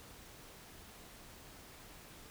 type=silence; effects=pink hiss -55 dBFS RMS until 2.3 s